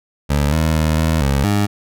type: tone with pitch steps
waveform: 20% pulse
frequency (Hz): 72.2 / 79.4 / 78.2 / 80.1 / 69.1 / 102.4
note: D2 / D#2 / D#2 / E2 / C#2 / G#2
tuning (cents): -29 / +36 / +9 / -49 / -5 / -24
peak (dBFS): -9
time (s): 0.29-1.67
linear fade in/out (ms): 20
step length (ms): 230
effects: none